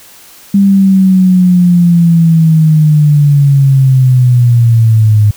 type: linear sweep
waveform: sine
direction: down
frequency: 199.5 to 103.83 Hz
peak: -3 dBFS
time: 0.54-5.31 s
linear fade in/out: 5 ms
effects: white hiss -37 dBFS RMS until 5.36 s